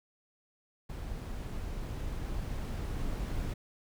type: noise with level ramp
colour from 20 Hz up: brown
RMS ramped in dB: -39 to -34 dBFS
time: 0.89-3.54 s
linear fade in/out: 10 ms
effects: none